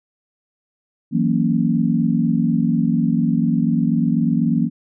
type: chord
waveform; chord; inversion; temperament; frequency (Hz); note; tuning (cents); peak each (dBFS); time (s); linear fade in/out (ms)
sine; F# dominant seventh; third; equal; 164.81 / 185 / 233.1 / 277.2; E3 / F#3 / A#3 / C#4; 0 / 0 / 0 / 0; -20 / -22 / -18 / -23; 1.11-4.7; 50
effects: none